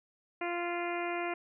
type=harmonic tone; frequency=347.2 Hz; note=F4; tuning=10 cents flat; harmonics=1 / 2 / 3 / 4 / 5 / 6 / 7 / 8; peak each=-36 / -37 / -42 / -43 / -46 / -42 / -43 / -49 dBFS; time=0.41-1.34 s; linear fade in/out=5 ms; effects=none